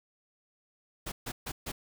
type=noise bursts; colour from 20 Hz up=pink; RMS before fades=-37 dBFS; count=4; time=1.06-1.72 s; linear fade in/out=10 ms; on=60 ms; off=140 ms; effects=none